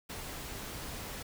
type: noise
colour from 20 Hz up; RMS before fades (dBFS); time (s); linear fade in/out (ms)
pink; -42; 0.09-1.23; 10
effects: none